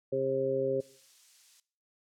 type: harmonic tone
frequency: 133.8 Hz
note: C3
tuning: 39 cents sharp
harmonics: 1 / 2 / 3 / 4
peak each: -40 / -39 / -31 / -30 dBFS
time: 0.12-0.81 s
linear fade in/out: 10 ms
type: noise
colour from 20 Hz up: violet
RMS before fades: -48 dBFS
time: 0.8-1.6 s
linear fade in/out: 2 ms
effects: noise-tail reverb RT60 0.5 s tail -20 dB re dry + low-pass 6000 Hz 12 dB/octave